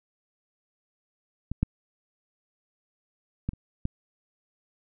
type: clicks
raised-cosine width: 5 ms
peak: -18 / -10 / -15 / -30 / -15 dBFS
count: 5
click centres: 1.516 / 1.63 / 3.49 / 3.534 / 3.854 s
effects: none